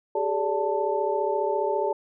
sine tone cluster, 391.1 / 425.8 / 579 / 884 Hz, G4 / G#4 / D5 / A5, -4 / +43 / -25 / +8 cents, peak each -28 dBFS, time 0.15-1.93 s, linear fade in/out 5 ms, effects none

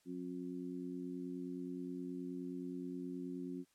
harmonic tone, 89.5 Hz, F2, 43 cents sharp, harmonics 2 / 3 / 4, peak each -47 / -43 / -48 dBFS, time 0.05-3.65 s, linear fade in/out 50 ms, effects white hiss -75 dBFS RMS until 3.74 s + low-pass 11000 Hz 12 dB/octave

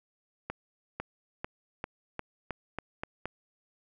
accelerating click train, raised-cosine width 0.5 ms, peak -19 dBFS, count 9, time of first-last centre 0.5-3.256 s, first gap 500 ms, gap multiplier 0.89, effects none

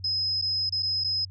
sine tone with dropouts, 5090 Hz, D#8, 39 cents sharp, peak -24 dBFS, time 0.04-1.25 s, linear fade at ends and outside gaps 5 ms, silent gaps 0.415-0.422 / 0.695-0.723 / 0.825-0.829 / 1.039-1.044 s, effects added 94 Hz sine -40 dBFS peak until 1.3 s

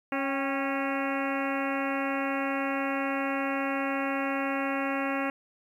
harmonic tone with a mistuned harmonic, 274.6 Hz, C#4, 16 cents flat, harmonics 1 / 2 / 3 / 4 / 5 / 6 / 7 / 8 / 9 / 10, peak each -31 / -34 / -36 / -37 / -38 / -39 / -39 / -40 / -41 / -41 dBFS, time 0.12-5.3 s, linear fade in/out 2 ms, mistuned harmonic 3, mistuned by -52 cents, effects 10-bit

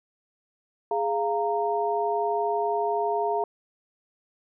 sine tone cluster, 415 / 694 / 926 Hz, G#4 / F5 / A#5, -1 / -11 / -12 cents, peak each -27 / -27 / -28 dBFS, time 0.91-3.44 s, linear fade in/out 2 ms, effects none

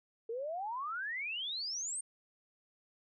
sine exponential sweep, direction up, 440 to 8870 Hz, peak -36 dBFS, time 0.29-2.01 s, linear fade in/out 5 ms, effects none

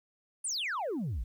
sine exponential sweep, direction down, 9956 to 46.25 Hz, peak -29 dBFS, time 0.44-1.24 s, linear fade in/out 10 ms, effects tanh soft clip ceiling -30 dBFS + 11-bit

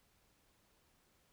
silence, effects pink hiss -73 dBFS RMS until 1.32 s

